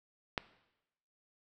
click, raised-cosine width 0.3 ms, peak -15 dBFS, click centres 0.378 s, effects noise-tail reverb RT60 0.9 s tail -17 dB re dry

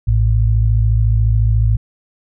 sine tone pair together, 55.67 / 109.8 Hz, A1 / A2, +21 / -3 cents, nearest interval octave, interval 1176 cents, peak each -13 dBFS, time 0.07-1.77 s, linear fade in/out 10 ms, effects none

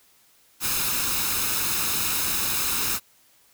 white noise with comb filter, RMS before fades -25 dBFS, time 0.6-3 s, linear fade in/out 50 ms, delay 0.77 ms, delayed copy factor +0.55, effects white hiss -59 dBFS RMS until 3.53 s

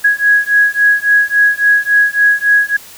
sine beating tone pair, 1661.2 / 1664.8 Hz, G#6 / G#6, 0 / +4 cents, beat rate 3.6 Hz, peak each -11 dBFS, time 0.04-2.77 s, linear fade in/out 10 ms, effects white hiss -36 dBFS RMS until 2.97 s

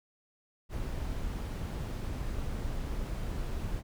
brown noise, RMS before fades -35 dBFS, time 0.69-3.83 s, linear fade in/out 50 ms, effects none

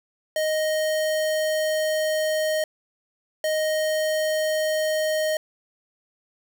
square tone pair in turn, 622.3 / 622.3 Hz, D#5 / D#5, 0 / 0 cents, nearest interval unison, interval 0 cents, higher neither, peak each -22 dBFS, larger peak neither, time 0.36-2.64 / 3.44-5.37 s, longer first, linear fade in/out 2 ms, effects 9-bit

